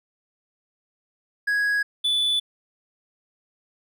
triangle tone pair in turn, 1661 / 3475 Hz, G#6 / A7, 0 / -22 cents, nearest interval octave + minor second, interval 1278 cents, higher second, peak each -18 dBFS, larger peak neither, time 1.47-1.83 / 2.04-2.4 s, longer neither, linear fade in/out 10 ms, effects none

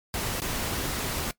pink noise with dropouts, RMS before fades -30 dBFS, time 0.14-1.31 s, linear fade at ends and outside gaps 1 ms, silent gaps 0.402-0.418 s, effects noise-tail reverb RT60 0.1 s tail -20 dB re dry + MP3 96 kbps

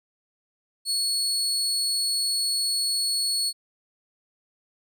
30% pulse tone, 4377 Hz, C#8, 23 cents flat, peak -20 dBFS, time 0.85-3.53 s, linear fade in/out 50 ms, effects none

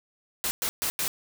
white noise bursts at uneven times, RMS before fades -28 dBFS, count 4, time 0.44-0.51 / 0.62-0.69 / 0.82-0.9 / 0.99-1.08 s, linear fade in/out 0 ms, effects none

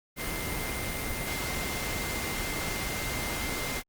sine tone in noise, 2093 Hz, C7, in tune, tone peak -38 dBFS, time 0.16-3.83 s, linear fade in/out 50 ms, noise pink, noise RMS -33 dBFS, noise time 0.16-3.83 s, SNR -8 dB, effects Opus 32 kbps

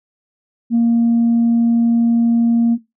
sine tone, 233.1 Hz, A#3, in tune, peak -9 dBFS, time 0.7-2.78 s, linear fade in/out 50 ms, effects noise-tail reverb RT60 0.2 s tail -18 dB re dry + tanh soft clip ceiling -8 dBFS

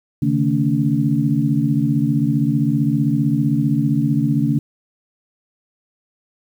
sine tone cluster, 137.9 / 153.3 / 224.9 / 285.3 Hz, C#3 / D#3 / A3 / C#4, -9 / -25 / +38 / +50 cents, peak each -20 dBFS, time 0.22-4.59 s, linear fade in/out 5 ms, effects 8-bit

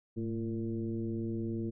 sine tone with frequency modulation, 224.1 Hz, A3, 32 cents sharp, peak -32 dBFS, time 0.16-1.71 s, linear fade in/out 20 ms, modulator 117 Hz, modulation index 1.3, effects none

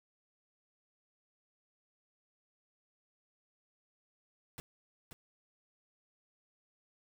pink noise with echo, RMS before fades -45 dBFS, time 4.58-4.6 s, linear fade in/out 0 ms, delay 530 ms, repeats 1, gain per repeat -5 dB, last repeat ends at 5.13 s, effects none

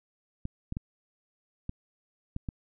clicks, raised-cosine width 5 ms, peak -21 dBFS, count 6, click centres 0.454 / 0.724 / 0.769 / 1.694 / 2.364 / 2.488 s, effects none

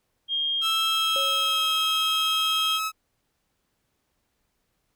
sine tone, 3226 Hz, G7, 49 cents sharp, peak -23 dBFS, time 0.28-2.8 s, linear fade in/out 50 ms
sawtooth tone with pitch glide, 1318.5 to 1289.9 Hz, E6 to E6, 0 to -38 cents, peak -22 dBFS, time 0.61-2.92 s, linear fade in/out 50 ms, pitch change -38 cents, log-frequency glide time 0.87-1.62 s
sine tone with exponential decay, 550 Hz, C#5, 14 cents flat, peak -29 dBFS, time 1.16-2.13 s, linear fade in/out 0 ms, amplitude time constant 210 ms
effects pink hiss -74 dBFS RMS until 4.95 s

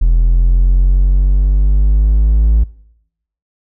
triangle exponential sweep, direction up, 41.2 to 55 Hz, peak -4 dBFS, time 0.01-2.64 s, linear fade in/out 10 ms, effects noise-tail reverb RT60 0.8 s tail -23 dB re dry + tanh soft clip ceiling 0 dBFS

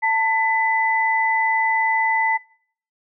sine tone pair together, 891.3 / 2001 Hz, A5 / B6, +22 / +22 cents, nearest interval octave + major second, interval 1400 cents, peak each -19 dBFS, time 0.02-2.38 s, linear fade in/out 20 ms, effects noise-tail reverb RT60 0.6 s tail -24 dB re dry

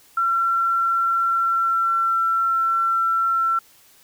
sine tone with pitch glide, 1358 to 1349.4 Hz, F6 to E6, -49 to +40 cents, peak -17 dBFS, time 0.17-3.59 s, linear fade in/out 5 ms, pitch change -11 cents, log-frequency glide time 1.26-2 s, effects white hiss -53 dBFS RMS until 4.03 s

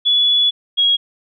sine tone pair in turn, 3414 / 3303 Hz, G#7 / G#7, +47 / -10 cents, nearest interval minor second, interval 57 cents, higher first, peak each -11 dBFS, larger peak neither, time 0.05-0.51 / 0.77-0.97 s, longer first, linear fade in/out 20 ms, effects none

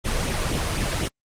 pink noise with flanger, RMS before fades -24 dBFS, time 0.04-1.09 s, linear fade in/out 20 ms, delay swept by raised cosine 0.31 to 1.91 ms, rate 4 Hz, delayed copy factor +0.55, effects low-pass 9000 Hz 12 dB/octave + Opus 32 kbps

